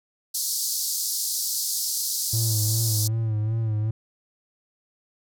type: band-pass noise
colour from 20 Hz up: pink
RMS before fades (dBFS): -27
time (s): 0.34-3.08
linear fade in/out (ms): 10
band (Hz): 4400 to 16000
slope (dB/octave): 48
type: tone with vibrato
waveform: triangle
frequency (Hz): 110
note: A2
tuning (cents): 0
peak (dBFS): -20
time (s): 2.33-3.91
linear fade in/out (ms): 5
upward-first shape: sine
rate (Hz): 2.6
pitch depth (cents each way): 60
effects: none